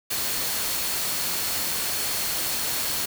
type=tone in noise; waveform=sine; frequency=4338 Hz; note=C#8; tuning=38 cents flat; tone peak=-36 dBFS; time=0.1-3.06 s; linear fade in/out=10 ms; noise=white; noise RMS=-27 dBFS; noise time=0.1-3.06 s; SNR=-12 dB; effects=none